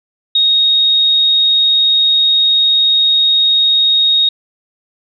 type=tone; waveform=sine; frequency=3741 Hz; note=A#7; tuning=5 cents sharp; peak=-8 dBFS; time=0.35-4.29 s; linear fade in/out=5 ms; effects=none